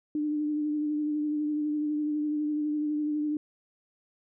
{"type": "tone with vibrato", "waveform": "sine", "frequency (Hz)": 299.8, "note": "D4", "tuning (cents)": 36, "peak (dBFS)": -26, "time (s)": [0.15, 3.37], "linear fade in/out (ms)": 2, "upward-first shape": "sine", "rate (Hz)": 12, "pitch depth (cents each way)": 23, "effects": []}